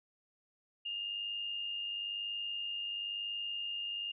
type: tone with amplitude modulation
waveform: sine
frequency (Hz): 2822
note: F7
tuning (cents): +17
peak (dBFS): -34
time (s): 0.85-4.12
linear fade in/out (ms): 10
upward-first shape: sine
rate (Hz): 101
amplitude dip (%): 45
effects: none